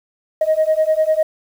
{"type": "beating tone pair", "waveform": "sine", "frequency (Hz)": [622.3, 632.3], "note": ["D#5", "D#5"], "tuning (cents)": [0, 28], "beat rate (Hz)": 10, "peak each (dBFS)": -15, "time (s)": [0.41, 1.23], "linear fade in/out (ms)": 5, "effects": ["tanh soft clip ceiling -8 dBFS", "7-bit"]}